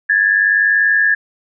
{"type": "tone pair together", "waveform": "sine", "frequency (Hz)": [1661.2, 1761.5], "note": ["G#6", "A6"], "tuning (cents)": [0, 1], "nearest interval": "minor second", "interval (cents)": 101, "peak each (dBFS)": -13, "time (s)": [0.09, 1.15], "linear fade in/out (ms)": 10, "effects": []}